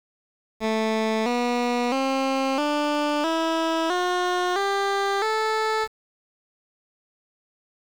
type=tone with pitch steps; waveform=15% pulse; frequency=220 / 242.7 / 267.7 / 295.4 / 325.8 / 359.5 / 396.6 / 437.5 Hz; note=A3 / B3 / C4 / D4 / E4 / F#4 / G4 / A4; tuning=0 / -30 / +40 / +10 / -20 / -50 / +20 / -10 cents; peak=-15 dBFS; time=0.6-5.88 s; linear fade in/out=50 ms; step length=660 ms; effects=low-pass 5000 Hz 12 dB/octave + 7-bit